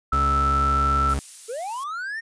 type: tone with pitch glide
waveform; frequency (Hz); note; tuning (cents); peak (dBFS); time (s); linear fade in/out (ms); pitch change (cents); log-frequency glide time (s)
sine; 1318 to 1331; E6 to E6; -1 to +16; -19; 0.12-1.14; 5; +17; 0.31-0.83
type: tone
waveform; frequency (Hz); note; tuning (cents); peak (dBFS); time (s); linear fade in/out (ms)
40% pulse; 69; C#2; -7; -22; 0.13-1.19; 0
type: noise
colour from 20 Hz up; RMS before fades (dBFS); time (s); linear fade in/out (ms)
violet; -35; 1.09-1.84; 5
type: linear sweep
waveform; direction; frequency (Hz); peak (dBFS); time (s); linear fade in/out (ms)
triangle; up; 423.5 to 1864.7; -26; 1.48-2.21; 20
effects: resampled to 22050 Hz